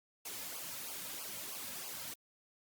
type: noise with flanger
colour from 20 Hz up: white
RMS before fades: -44 dBFS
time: 0.25-2.14 s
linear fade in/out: 5 ms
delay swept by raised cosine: 0.52 to 2.72 ms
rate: 3.1 Hz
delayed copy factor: -0.8
effects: Opus 48 kbps